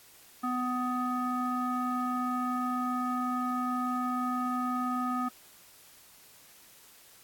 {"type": "tone with low-pass filter", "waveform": "square", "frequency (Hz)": 250, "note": "B3", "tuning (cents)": 21, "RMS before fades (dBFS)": -31, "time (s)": [0.43, 5.29], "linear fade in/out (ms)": 10, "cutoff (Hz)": 1200, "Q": 5.5, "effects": ["white hiss -56 dBFS RMS until 7.23 s", "AAC 64 kbps"]}